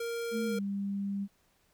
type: tone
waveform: square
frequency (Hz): 466.2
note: A#4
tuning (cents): 0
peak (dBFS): -34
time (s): 0-0.59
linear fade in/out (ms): 5
type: tone with pitch glide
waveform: sine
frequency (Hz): 219.5 to 198.97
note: A3 to G3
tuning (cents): -4 to +26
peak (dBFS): -31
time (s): 0.31-1.28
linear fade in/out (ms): 50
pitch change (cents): -170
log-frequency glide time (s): 0.46-0.57
effects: pink hiss -70 dBFS RMS until 1.73 s